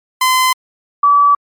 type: tone pair in turn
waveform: sawtooth / sine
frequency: 1027 / 1149.5 Hz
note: C6 / D6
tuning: -33 / -37 cents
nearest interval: major second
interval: 196 cents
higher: second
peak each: -6 dBFS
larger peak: neither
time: 0.21-0.53 / 1.03-1.35 s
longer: neither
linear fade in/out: 5 ms
effects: MP3 96 kbps

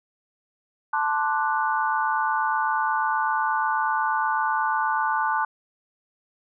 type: chord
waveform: sine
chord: D dominant seventh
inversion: second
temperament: equal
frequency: 880 / 1046.5 / 1174.7 / 1480 Hz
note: A5 / C6 / D6 / F#6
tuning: 0 / 0 / 0 / 0 cents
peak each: -24 / -29 / -28 / -27 dBFS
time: 0.93-5.45 s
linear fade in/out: 5 ms
effects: none

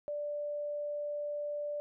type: tone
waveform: sine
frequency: 587.3 Hz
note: D5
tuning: in tune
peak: -34 dBFS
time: 0.08-1.8 s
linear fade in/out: 0 ms
effects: none

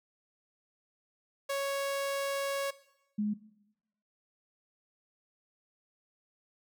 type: tone pair in turn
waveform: sawtooth / sine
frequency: 554.4 / 209.6 Hz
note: C#5 / G#3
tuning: 0 / +16 cents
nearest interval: octave + perfect fourth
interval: 1684 cents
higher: first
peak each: -27 / -28 dBFS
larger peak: first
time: 1.49-2.71 / 3.18-3.34 s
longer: first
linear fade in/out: 10 ms
effects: noise-tail reverb RT60 0.9 s tail -18 dB re dry

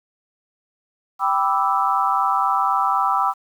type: chord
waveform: sine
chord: E minor seventh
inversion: first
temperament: equal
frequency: 784 / 987.8 / 1174.7 / 1318.5 Hz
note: G5 / B5 / D6 / E6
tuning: 0 / 0 / 0 / 0 cents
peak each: -22 dBFS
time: 1.19-3.34 s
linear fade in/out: 50 ms
effects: 8-bit

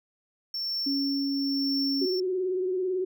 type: tone with tremolo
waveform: triangle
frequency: 5420 Hz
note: E8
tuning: 47 cents sharp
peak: -26 dBFS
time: 0.54-2.2 s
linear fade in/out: 2 ms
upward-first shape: triangle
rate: 0.99 Hz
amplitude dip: 55%
type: tone with pitch glide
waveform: sine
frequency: 277.2 to 275.3 Hz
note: C#4 to C#4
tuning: 0 to -12 cents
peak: -26 dBFS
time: 0.86-2.06 s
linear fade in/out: 10 ms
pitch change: -12 cents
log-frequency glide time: 1.19-1.71 s
type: tone with vibrato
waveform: sine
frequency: 370 Hz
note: F#4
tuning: in tune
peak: -25 dBFS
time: 2.01-3.05 s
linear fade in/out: 10 ms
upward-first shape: triangle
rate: 18 Hz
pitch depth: 56 cents each way
effects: none

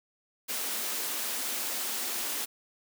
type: high-pass noise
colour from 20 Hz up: white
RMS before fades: -33 dBFS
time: 0.48-2.46 s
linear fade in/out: 20 ms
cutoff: 200 Hz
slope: 96 dB/octave
effects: none

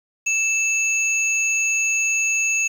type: tone pair together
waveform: sine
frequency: 2637 / 6645 Hz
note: E7 / G#8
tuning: 0 / 0 cents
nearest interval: octave + major third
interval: 1600 cents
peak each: -19 / -23 dBFS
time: 0.26-2.68 s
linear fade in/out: 10 ms
effects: 7-bit

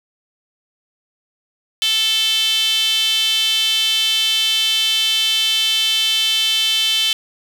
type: tone with high-pass filter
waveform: sawtooth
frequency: 440 Hz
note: A4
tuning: in tune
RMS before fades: -17 dBFS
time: 1.82-7.13 s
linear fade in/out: 0 ms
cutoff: 3200 Hz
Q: 7.7
effects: none

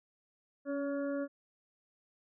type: harmonic tone with a mistuned harmonic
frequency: 282.4 Hz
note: C#4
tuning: 32 cents sharp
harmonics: 1 / 2 / 4 / 5 / 6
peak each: -35 / -36 / -51 / -48 / -53 dBFS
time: 0.65-1.28 s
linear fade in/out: 50 ms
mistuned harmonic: 1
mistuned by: -16 cents
effects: none

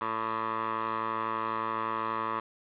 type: tone with band-pass filter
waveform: 15% pulse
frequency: 111.9 Hz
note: A2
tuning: 30 cents sharp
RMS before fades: -32 dBFS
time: 0.01-2.4 s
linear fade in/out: 5 ms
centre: 1100 Hz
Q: 3.1
effects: resampled to 8000 Hz + 8-bit

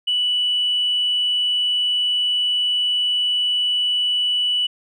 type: tone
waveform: sine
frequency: 2960 Hz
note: F#7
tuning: in tune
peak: -16 dBFS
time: 0.07-4.67 s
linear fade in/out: 10 ms
effects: tanh soft clip ceiling -12 dBFS

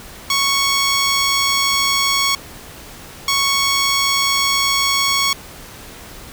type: tone pair in turn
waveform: 10% pulse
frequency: 1108.7 / 1108.7 Hz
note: C#6 / C#6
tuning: 0 / 0 cents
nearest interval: unison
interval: 0 cents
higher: neither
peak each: -6 dBFS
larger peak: neither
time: 0.3-2.35 / 3.28-5.33 s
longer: neither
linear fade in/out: 2 ms
effects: pink hiss -37 dBFS RMS until 6.32 s

